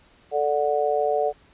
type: chord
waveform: sine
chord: D major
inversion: second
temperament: just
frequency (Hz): 440.5 / 587.3 / 734.2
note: A4 / D5 / F#5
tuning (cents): +2 / 0 / -14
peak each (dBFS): -24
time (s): 0.31-1.33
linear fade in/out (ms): 50
effects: pink hiss -56 dBFS RMS until 1.53 s + resampled to 8000 Hz